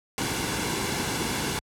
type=noise with comb filter; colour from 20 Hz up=pink; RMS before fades=-28 dBFS; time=0.18-1.59 s; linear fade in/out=0 ms; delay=1.6 ms; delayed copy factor=-0.5; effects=high-pass 60 Hz 12 dB/octave + low-pass 11000 Hz 12 dB/octave